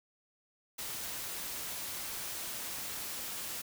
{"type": "noise", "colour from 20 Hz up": "white", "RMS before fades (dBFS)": -40, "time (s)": [0.78, 3.62], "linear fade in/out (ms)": 10, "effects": []}